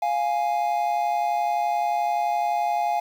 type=tone pair together; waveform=triangle; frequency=699 / 830.6 Hz; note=F5 / G#5; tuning=+1 / 0 cents; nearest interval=minor third; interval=299 cents; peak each=-22 dBFS; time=0.02-3 s; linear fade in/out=5 ms; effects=8-bit